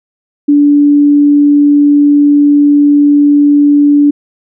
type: tone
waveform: sine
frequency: 289.9 Hz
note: D4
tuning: 22 cents flat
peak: -3 dBFS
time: 0.48-4.11 s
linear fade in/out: 10 ms
effects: none